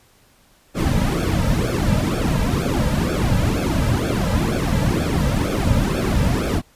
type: noise with flanger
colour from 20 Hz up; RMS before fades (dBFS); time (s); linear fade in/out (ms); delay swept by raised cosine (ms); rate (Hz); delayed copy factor
brown; -19; 0.74-6.62; 50; 1 to 2.8; 2.1; -0.9
effects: pink hiss -55 dBFS RMS until 6.75 s + resampled to 32000 Hz